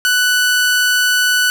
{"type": "tone", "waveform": "sawtooth", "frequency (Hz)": 1487, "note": "F#6", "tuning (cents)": 8, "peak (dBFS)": -8, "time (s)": [0.05, 1.5], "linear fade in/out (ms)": 0, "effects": []}